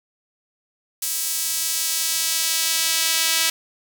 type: tone with high-pass filter sweep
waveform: sawtooth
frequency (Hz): 325.7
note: E4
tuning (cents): -21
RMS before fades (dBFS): -22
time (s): 1.02-3.5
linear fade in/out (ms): 5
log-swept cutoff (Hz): 7800 to 3000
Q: 0.71
effects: none